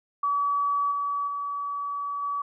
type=tone with level steps; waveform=sine; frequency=1142 Hz; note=D6; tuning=49 cents flat; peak=-22 / -25 / -28 / -26 dBFS; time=0.23-2.42 s; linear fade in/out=5 ms; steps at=0.91 / 1.27 / 2.22 s; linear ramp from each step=10 ms; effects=none